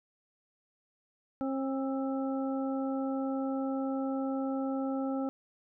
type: harmonic tone with a mistuned harmonic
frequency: 268.5 Hz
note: C4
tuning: 45 cents sharp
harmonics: 1 / 2 / 3 / 5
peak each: -31 / -37 / -41 / -45 dBFS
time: 1.41-5.29 s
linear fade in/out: 0 ms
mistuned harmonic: 5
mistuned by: -28 cents
effects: none